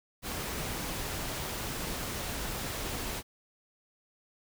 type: noise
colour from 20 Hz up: pink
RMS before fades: -36 dBFS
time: 0.22-3.23 s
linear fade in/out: 50 ms
effects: none